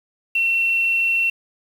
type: tone with quantisation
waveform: sine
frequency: 2713 Hz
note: E7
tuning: 49 cents sharp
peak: -16 dBFS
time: 0.35-1.3 s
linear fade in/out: 5 ms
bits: 7
effects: none